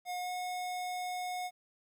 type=tone with pitch glide; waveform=square; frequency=720 to 726.3 Hz; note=F#5 to F#5; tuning=-47 to -32 cents; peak=-36 dBFS; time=0.05-1.51 s; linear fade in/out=50 ms; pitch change=+15 cents; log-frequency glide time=0.2-0.3 s; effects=12-bit